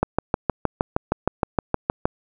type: click train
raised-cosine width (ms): 1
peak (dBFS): -4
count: 14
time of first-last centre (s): 0.03-2.055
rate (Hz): 6.42
effects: none